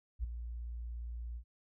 sine tone with ADSR envelope, 58.6 Hz, A#1, 10 cents sharp, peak -30 dBFS, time 0.19-1.44 s, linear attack 48 ms, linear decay 10 ms, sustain -9 dB, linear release 79 ms, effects none

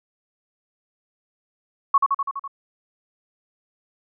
sine tone with echo, 1108.7 Hz, C#6, in tune, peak -11 dBFS, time 1.94-1.98 s, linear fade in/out 5 ms, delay 83 ms, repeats 6, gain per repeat -3 dB, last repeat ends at 2.478 s, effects none

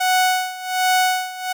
sawtooth tone with tremolo, 740 Hz, F#5, in tune, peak -10 dBFS, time 0-1.53 s, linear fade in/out 10 ms, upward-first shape sine, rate 1.3 Hz, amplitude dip 85%, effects none

